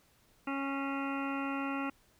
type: harmonic tone with a mistuned harmonic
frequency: 275.4 Hz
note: C#4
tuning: 11 cents flat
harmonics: 1 / 2 / 3 / 4 / 5 / 7 / 8 / 9 / 10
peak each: -35 / -45 / -42 / -43 / -41 / -48 / -52 / -46 / -47 dBFS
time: 0.47-1.9 s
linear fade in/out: 5 ms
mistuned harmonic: 8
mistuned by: -56 cents
effects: pink hiss -67 dBFS RMS until 2.19 s